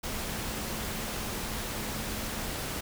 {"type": "tone in noise", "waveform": "sine", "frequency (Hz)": 216.6, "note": "A3", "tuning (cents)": -27, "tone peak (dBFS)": -43, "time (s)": [0.06, 2.52], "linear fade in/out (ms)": 10, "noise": "pink", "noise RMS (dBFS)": -35, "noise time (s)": [0.03, 2.81], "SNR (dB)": -11, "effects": []}